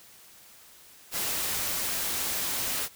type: noise with amplitude modulation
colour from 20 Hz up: white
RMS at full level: -29 dBFS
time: 1.11-2.89 s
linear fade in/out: 50 ms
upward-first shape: sine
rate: 204 Hz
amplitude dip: 25%
effects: white hiss -53 dBFS RMS until 2.95 s